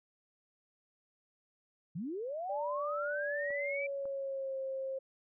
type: linear sweep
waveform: sine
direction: up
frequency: 144.1 to 2349 Hz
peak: -36 dBFS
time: 1.95-3.87 s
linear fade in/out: 10 ms
type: tone with pitch glide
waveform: sine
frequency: 585 to 533.4 Hz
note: D5 to C5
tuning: -7 to +33 cents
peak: -35 dBFS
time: 2.49-4.99 s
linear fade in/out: 10 ms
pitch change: -160 cents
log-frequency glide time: 3.19-4.57 s
type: clicks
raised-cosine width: 1 ms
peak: -39 dBFS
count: 2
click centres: 3.505 / 4.055 s
effects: none